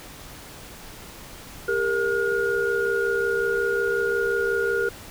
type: tone cluster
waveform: sine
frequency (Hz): 400.7 / 466.2 / 1430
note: G4 / A#4 / F6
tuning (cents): +38 / 0 / +41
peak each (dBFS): -25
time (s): 1.68-4.89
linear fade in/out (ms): 5
effects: pink hiss -42 dBFS RMS until 5.1 s